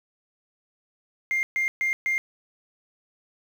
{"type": "tone bursts", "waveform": "sine", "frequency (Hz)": 2109, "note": "C7", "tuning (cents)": 13, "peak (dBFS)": -20, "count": 4, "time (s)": [1.31, 2.18], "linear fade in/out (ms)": 0, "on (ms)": 120, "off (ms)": 130, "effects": ["tanh soft clip ceiling -19 dBFS", "8-bit"]}